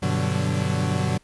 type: chord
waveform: 40% pulse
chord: G major seventh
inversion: none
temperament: equal with one note detuned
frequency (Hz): 96.99 / 123.47 / 146.83 / 185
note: G2 / B2 / D3 / F#3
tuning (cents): -18 / 0 / 0 / 0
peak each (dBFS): -26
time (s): 0.02-1.18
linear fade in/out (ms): 10
effects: pink hiss -59 dBFS RMS until 1.23 s + resampled to 24000 Hz